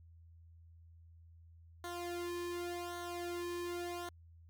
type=tone with flanger; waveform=sawtooth; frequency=349.2 Hz; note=F4; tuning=in tune; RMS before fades=-41 dBFS; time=1.84-4.09 s; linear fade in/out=2 ms; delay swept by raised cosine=0.39 to 1.49 ms; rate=0.88 Hz; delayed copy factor=-0.85; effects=added 83 Hz sine -56 dBFS peak until 4.49 s + MP3 96 kbps